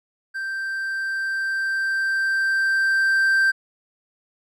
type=tone with level ramp; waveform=triangle; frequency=1568 Hz; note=G6; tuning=in tune; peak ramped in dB=-24 to -13 dBFS; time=0.34-3.52 s; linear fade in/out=20 ms; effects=none